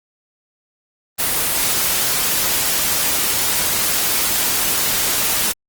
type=noise; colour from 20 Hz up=white; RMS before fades=-18 dBFS; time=1.18-5.53 s; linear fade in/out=20 ms; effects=Opus 24 kbps